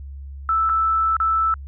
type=tone with dropouts; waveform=sine; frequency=1318.5 Hz; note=E6; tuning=in tune; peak=-16 dBFS; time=0.49-1.54 s; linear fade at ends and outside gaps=1 ms; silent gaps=0.692-0.696 / 1.167-1.201 s; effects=added 69 Hz sine -32 dBFS peak until 1.67 s